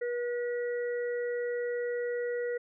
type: harmonic tone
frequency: 482.6 Hz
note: B4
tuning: 40 cents flat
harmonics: 1 / 3 / 4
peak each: -30 / -45 / -42 dBFS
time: 0.01-2.58 s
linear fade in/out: 10 ms
effects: none